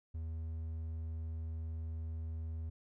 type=tone; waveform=triangle; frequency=80.6 Hz; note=E2; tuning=38 cents flat; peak=-36 dBFS; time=0.14-2.7 s; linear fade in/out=10 ms; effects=none